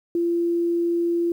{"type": "tone", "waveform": "sine", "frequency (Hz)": 341.7, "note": "F4", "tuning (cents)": -38, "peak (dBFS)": -19, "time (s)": [0.15, 1.32], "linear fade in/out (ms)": 2, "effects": ["9-bit"]}